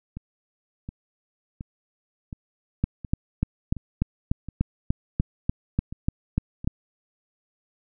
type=two click trains; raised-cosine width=5 ms; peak=-9 / -22 dBFS; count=14 / 10; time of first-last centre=2.84-6.675 / 0.17-6.645 s; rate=3.39 / 1.39 Hz; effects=none